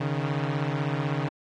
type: beating tone pair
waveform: sawtooth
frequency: 138.3 / 154.3 Hz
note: C#3 / D#3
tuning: -4 / -14 cents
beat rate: 16 Hz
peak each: -24 / -25 dBFS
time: 0-1.29 s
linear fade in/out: 10 ms
effects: low-pass 3000 Hz 12 dB/octave + AAC 32 kbps